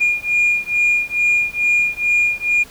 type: beating tone pair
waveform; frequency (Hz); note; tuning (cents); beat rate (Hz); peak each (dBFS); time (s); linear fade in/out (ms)
sine; 2422 / 2424.3; D#7 / D#7; -47 / -46; 2.3; -16; 0-2.64; 20
effects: tanh soft clip ceiling -9 dBFS + pink hiss -42 dBFS RMS until 2.7 s